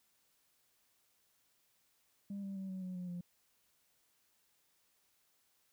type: tone with pitch steps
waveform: sine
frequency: 200 / 195.77 / 191.63 / 187.58 / 183.61 / 179.73 / 175.93 Hz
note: G3 / G3 / G3 / F#3 / F#3 / F3 / F3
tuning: +35 / -2 / -39 / +24 / -13 / +50 / +13 cents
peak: -38 dBFS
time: 2.3-3.21 s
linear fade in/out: 5 ms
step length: 130 ms
effects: tanh soft clip ceiling -38 dBFS + white hiss -75 dBFS RMS until 5.72 s